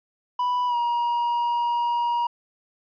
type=tone with pitch glide; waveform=triangle; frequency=987 to 951.2 Hz; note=B5 to A#5; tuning=-1 to +35 cents; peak=-19 dBFS; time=0.39-2.27 s; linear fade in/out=5 ms; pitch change=-64 cents; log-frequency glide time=0.67-0.76 s; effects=resampled to 11025 Hz